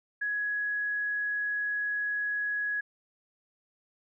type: tone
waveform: sine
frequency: 1674 Hz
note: G#6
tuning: 13 cents sharp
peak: -28 dBFS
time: 0.21-2.81 s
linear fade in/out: 10 ms
effects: none